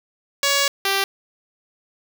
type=tone pair in turn; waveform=5% pulse; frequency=561 / 391.9 Hz; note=C#5 / G4; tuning=+21 / 0 cents; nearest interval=tritone; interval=621 cents; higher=first; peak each=-5 / -7 dBFS; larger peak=first; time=0.43-0.68 / 0.85-1.04 s; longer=first; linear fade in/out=2 ms; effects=none